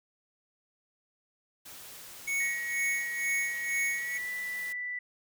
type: noise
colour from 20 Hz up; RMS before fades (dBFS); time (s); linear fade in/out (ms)
white; -47; 1.65-4.73; 10
type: tone with tremolo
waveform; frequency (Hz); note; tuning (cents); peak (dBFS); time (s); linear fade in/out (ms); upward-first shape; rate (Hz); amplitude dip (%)
square; 2217; C#7; 0; -28; 2.27-4.18; 10; sine; 2.1; 80
type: tone with pitch glide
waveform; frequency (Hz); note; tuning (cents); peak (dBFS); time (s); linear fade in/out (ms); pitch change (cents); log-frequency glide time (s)
sine; 1901 to 1976; A#6 to B6; +33 to 0; -33; 2.4-4.99; 5; +67; 3.94-4.29
effects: none